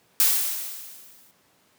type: noise with exponential decay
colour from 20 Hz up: blue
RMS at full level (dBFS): -17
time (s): 0.2-1.31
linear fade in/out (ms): 0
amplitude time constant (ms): 240
effects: pink hiss -62 dBFS RMS until 1.78 s + high-pass 150 Hz 12 dB/octave